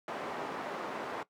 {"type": "band-pass noise", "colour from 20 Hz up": "white", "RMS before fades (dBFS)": -39, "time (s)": [0.08, 1.23], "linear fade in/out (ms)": 2, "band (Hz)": [270, 1000], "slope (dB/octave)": 12, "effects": ["noise-tail reverb RT60 0.1 s tail -18 dB re dry"]}